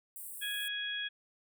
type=high-pass noise; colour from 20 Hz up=pink; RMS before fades=-45 dBFS; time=0.16-0.68 s; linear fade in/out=0 ms; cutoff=8100 Hz; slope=96 dB/octave
type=harmonic tone; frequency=830.6 Hz; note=G#5; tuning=in tune; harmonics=2 / 3 / 4; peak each=-38 / -44 / -37 dBFS; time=0.41-1.09 s; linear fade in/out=20 ms
effects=none